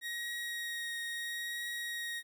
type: tone with vibrato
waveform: 30% pulse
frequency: 1884 Hz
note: A#6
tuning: 18 cents sharp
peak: -34 dBFS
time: 0.01-2.23 s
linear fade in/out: 50 ms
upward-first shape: triangle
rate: 0.75 Hz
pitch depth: 14 cents each way
effects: 12-bit